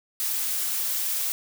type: noise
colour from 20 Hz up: blue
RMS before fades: -27 dBFS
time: 0.2-1.32 s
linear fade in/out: 0 ms
effects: none